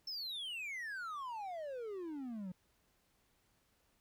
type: exponential sweep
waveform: triangle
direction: down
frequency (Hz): 5400 to 176.5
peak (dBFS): -39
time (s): 0.07-2.52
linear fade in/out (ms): 5
effects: pink hiss -75 dBFS RMS until 4 s